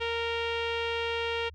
sawtooth tone with low-pass filter, 463.8 Hz, A#4, 9 cents flat, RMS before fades -31 dBFS, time 0-1.5 s, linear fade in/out 20 ms, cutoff 3000 Hz, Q 3.3, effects added 77 Hz sine -46 dBFS peak until 1.54 s

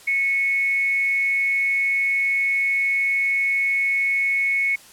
sine tone with amplitude modulation, 2200 Hz, C#7, 14 cents flat, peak -16 dBFS, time 0.07-4.76 s, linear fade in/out 10 ms, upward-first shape sine, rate 247 Hz, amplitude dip 40%, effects white hiss -47 dBFS RMS until 4.92 s + low-pass 12000 Hz 12 dB/octave

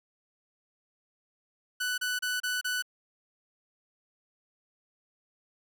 sawtooth tone bursts, 1490 Hz, F#6, 12 cents sharp, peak -25 dBFS, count 5, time 1.8-2.824 s, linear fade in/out 10 ms, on 180 ms, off 31 ms, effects none

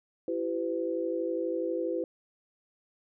sine tone cluster, 335.5 / 387.7 / 506 Hz, E4 / G4 / B4, +31 / -19 / +42 cents, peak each -32 / -35 / -32 dBFS, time 0.28-2.04 s, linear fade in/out 2 ms, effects none

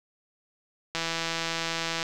click train, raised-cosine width 0.2 ms, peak -12 dBFS, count 179, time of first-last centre 0.95-2.029 s, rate 165 Hz, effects none

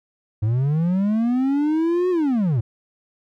triangle linear two-way sweep, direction up then down, 102.1 to 370 to 102.1 Hz, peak -15 dBFS, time 0.42-2.61 s, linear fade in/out 10 ms, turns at 2.1 s, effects none

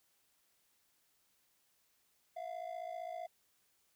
triangle ring-modulated tone, 688 Hz, F5, 26 cents flat, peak -36 dBFS, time 2.36-3.27 s, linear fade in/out 10 ms, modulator 27.7 Hz, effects white hiss -75 dBFS RMS until 3.95 s

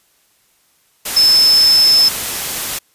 sine tone in noise, 5250 Hz, E8, 8 cents flat, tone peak -7 dBFS, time 1.16-2.09 s, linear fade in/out 10 ms, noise white, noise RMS -21 dBFS, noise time 1.05-2.79 s, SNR +11 dB, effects white hiss -57 dBFS RMS until 2.94 s + resampled to 32000 Hz

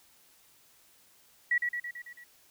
sine tone with echo, 1933 Hz, B6, 38 cents flat, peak -23 dBFS, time 1.51-1.58 s, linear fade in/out 5 ms, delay 110 ms, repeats 6, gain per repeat -4 dB, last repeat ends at 2.24 s, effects white hiss -62 dBFS RMS until 2.5 s

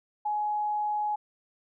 sine tone, 840 Hz, G#5, 19 cents sharp, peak -26 dBFS, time 0.25-1.16 s, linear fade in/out 10 ms, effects none

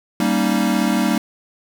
square chord, Eb dominant seventh, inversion first, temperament equal, 196 / 233.1 / 277.2 / 311.1 Hz, G3 / Bb3 / Db4 / Eb4, 0 / 0 / 0 / 0 cents, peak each -21 / -21 / -25 / -23 dBFS, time 0.2-1.18 s, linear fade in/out 2 ms, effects none

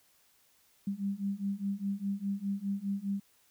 sine beating tone pair, 196 / 200.9 Hz, G3 / G3, 0 / +43 cents, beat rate 4.9 Hz, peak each -35 / -34 dBFS, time 0.87-3.2 s, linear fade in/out 5 ms, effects white hiss -67 dBFS RMS until 3.5 s

